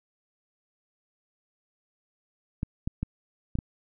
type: clicks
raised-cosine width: 5 ms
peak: -16 dBFS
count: 5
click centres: 2.631 / 2.875 / 3.03 / 3.554 / 3.588 s
effects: none